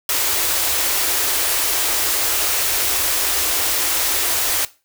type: band-stop noise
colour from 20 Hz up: white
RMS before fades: -19 dBFS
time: 0.09-4.65 s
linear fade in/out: 2 ms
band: 100 to 280 Hz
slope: 96 dB/octave
effects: noise-tail reverb RT60 0.3 s tail -18 dB re dry